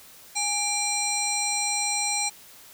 harmonic tone with a mistuned harmonic, 820 Hz, G#5, 22 cents flat, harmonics 1 / 3 / 5 / 7 / 9 / 10, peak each -31 / -31 / -31 / -31 / -31 / -31 dBFS, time 0.35-2.3 s, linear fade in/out 20 ms, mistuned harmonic 3, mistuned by -63 cents, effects white hiss -49 dBFS RMS until 2.73 s

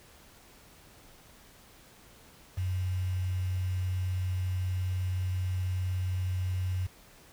sine tone with quantisation, 91.9 Hz, F#2, 11 cents flat, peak -28 dBFS, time 2.57-6.87 s, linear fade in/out 10 ms, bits 8, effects pink hiss -56 dBFS RMS until 7.32 s

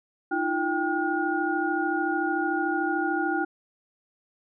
sine tone cluster, 311.2 / 344.7 / 788 / 1436 Hz, D#4 / F4 / G5 / F6, 0 / -23 / +9 / +48 cents, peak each -29 dBFS, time 0.31-3.45 s, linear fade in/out 10 ms, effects none

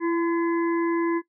harmonic tone with a mistuned harmonic, 340 Hz, F4, 46 cents flat, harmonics 1 / 3 / 5 / 6, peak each -21 / -31 / -35 / -37 dBFS, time 0-1.22 s, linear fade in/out 50 ms, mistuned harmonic 1, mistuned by -20 cents, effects noise-tail reverb RT60 0.1 s tail -17 dB re dry

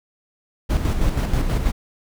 brown noise with tremolo, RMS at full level -18 dBFS, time 0.69-1.72 s, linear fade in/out 20 ms, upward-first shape square, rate 6.2 Hz, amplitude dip 45%, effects none

